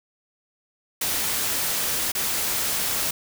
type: noise with dropouts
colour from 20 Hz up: white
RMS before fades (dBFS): -25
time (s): 1.01-3.11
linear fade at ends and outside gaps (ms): 5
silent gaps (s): 2.119-2.15
effects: none